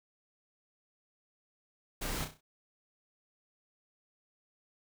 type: noise with echo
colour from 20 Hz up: pink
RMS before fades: -37 dBFS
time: 2.01-2.25 s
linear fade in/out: 10 ms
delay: 32 ms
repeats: 5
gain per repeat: -7 dB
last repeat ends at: 2.41 s
effects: none